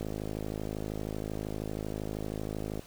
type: click train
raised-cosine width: 2 ms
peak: -22 dBFS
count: 148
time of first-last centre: 0.01-2.794 s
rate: 52.8 Hz
effects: pink hiss -53 dBFS RMS until 2.86 s